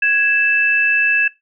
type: tone pair together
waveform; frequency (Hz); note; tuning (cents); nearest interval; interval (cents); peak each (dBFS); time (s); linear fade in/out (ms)
sine; 1661.2 / 2637; G#6 / E7; 0 / 0; minor sixth; 800; -15; 0.02-1.28; 5
effects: noise-tail reverb RT60 0.2 s tail -19 dB re dry